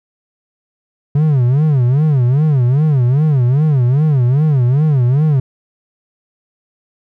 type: tone with vibrato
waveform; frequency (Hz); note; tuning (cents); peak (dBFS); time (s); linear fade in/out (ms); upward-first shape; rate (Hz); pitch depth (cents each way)
triangle; 137.7; C#3; -11; -7; 1.15-5.4; 5; sine; 2.5; 230
effects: none